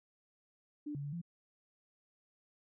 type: tone with pitch steps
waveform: sine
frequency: 295.8 / 142.1 / 144.1 / 170.8 Hz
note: D4 / C#3 / D3 / F3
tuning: +13 / +43 / -33 / -38 cents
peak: -38 dBFS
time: 0.86-1.216 s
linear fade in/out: 10 ms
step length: 89 ms
effects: none